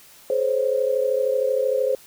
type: tone cluster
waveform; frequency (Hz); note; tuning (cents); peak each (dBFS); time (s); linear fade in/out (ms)
sine; 427 / 518 / 551; G#4 / C5 / C#5; +48 / -17 / -11; -26 / -20 / -26; 0.3-1.95; 2
effects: white hiss -49 dBFS RMS until 2.06 s